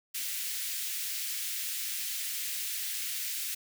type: high-pass noise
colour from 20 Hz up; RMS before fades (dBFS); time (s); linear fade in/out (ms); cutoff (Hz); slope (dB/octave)
white; -35; 0.14-3.55; 10; 1900; 24
effects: none